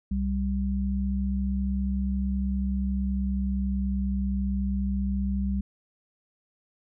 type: tone pair together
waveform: sine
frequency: 65.41 / 196.01 Hz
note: C2 / G3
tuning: 0 / 0 cents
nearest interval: octave + perfect fifth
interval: 1900 cents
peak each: -27 dBFS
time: 0.11-5.61 s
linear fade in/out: 5 ms
effects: none